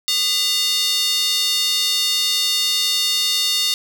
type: tone with high-pass filter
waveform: square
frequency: 404.9 Hz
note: G#4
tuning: 44 cents flat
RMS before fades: -19 dBFS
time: 0.08-3.74 s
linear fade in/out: 0 ms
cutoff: 3900 Hz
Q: 3.4
effects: none